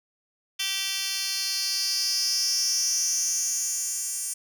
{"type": "tone with high-pass filter sweep", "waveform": "10% pulse", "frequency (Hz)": 388.4, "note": "G4", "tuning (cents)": -16, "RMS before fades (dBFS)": -27, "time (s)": [0.59, 4.34], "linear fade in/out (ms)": 10, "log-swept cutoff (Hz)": [3500, 7900], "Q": 6.1, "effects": []}